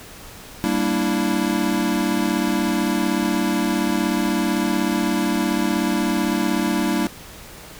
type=chord; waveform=square; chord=E half-diminished seventh; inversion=first; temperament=equal; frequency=196 / 233.1 / 293.7 / 329.6 Hz; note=G3 / Bb3 / D4 / E4; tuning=0 / 0 / 0 / 0 cents; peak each=-25 dBFS; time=0.64-7.07 s; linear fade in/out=0 ms; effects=pink hiss -40 dBFS RMS until 7.79 s